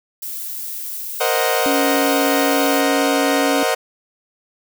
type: noise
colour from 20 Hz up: violet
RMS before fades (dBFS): -28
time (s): 0.22-2.81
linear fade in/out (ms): 5
type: chord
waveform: sawtooth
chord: C half-diminished seventh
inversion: third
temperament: equal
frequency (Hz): 466.2 / 523.3 / 622.3 / 740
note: Bb4 / C5 / Eb5 / Gb5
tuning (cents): 0 / 0 / 0 / 0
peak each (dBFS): -18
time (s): 1.2-3.75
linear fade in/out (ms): 10
type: tone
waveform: sine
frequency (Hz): 279.6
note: C#4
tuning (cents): +15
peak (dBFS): -19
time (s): 1.66-3.63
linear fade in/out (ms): 0
effects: none